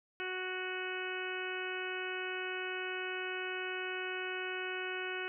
harmonic tone with a mistuned harmonic, 370 Hz, F#4, in tune, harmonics 1 / 2 / 3 / 4 / 5 / 6 / 7 / 8, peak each -41 / -48 / -49 / -41 / -47 / -47 / -44 / -47 dBFS, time 0.2-5.28 s, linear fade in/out 0 ms, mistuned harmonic 7, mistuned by -21 cents, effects none

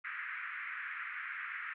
white band-pass noise, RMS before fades -42 dBFS, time 0.04-1.74 s, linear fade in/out 10 ms, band 1300 to 2200 Hz, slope 48 dB/octave, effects none

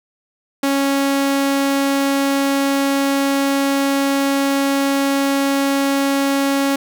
sawtooth tone, 276.4 Hz, C#4, 5 cents flat, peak -11 dBFS, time 0.63-6.76 s, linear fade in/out 5 ms, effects none

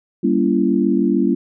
sine chord, G diminished seventh, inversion none, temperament just, 196 / 235.2 / 282.2 / 338.7 Hz, G3 / Bb3 / Db4 / Fb4, 0 / +16 / +31 / +47 cents, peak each -19 dBFS, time 0.23-1.35 s, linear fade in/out 10 ms, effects none

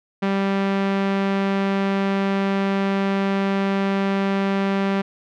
sawtooth tone with low-pass filter, 196 Hz, G3, in tune, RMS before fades -21 dBFS, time 0.22-5.02 s, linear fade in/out 10 ms, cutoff 2700 Hz, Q 0.92, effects none

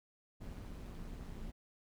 brown noise with amplitude modulation, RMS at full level -43 dBFS, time 0.4-1.52 s, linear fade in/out 20 ms, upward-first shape sine, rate 194 Hz, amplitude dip 70%, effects none

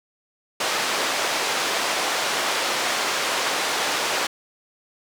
pink band-pass noise, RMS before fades -24 dBFS, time 0.6-4.27 s, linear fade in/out 5 ms, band 550 to 6700 Hz, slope 12 dB/octave, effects none

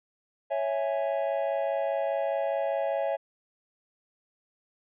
triangle chord, C# minor, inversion none, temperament equal, 554.4 / 659.3 / 830.6 Hz, C#5 / E5 / G#5, 0 / 0 / 0 cents, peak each -27 / -28 / -32 dBFS, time 0.5-3.17 s, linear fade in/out 20 ms, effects resampled to 8000 Hz

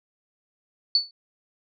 sine tone with exponential decay, 4467 Hz, C#8, 12 cents sharp, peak -13 dBFS, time 0.95-1.11 s, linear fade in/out 2 ms, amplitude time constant 34 ms, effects none

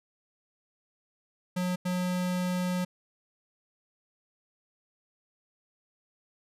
square tone bursts at uneven times, 180.9 Hz, F#3, 39 cents flat, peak -28 dBFS, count 2, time 1.56-1.76 / 1.85-2.85 s, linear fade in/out 10 ms, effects resampled to 32000 Hz

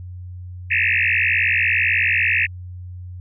sine tone with frequency modulation, 2229 Hz, C#7, 9 cents sharp, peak -15 dBFS, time 0.7-2.47 s, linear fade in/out 20 ms, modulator 58.2 Hz, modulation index 7.9, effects added 90 Hz sine -31 dBFS peak until 3.2 s

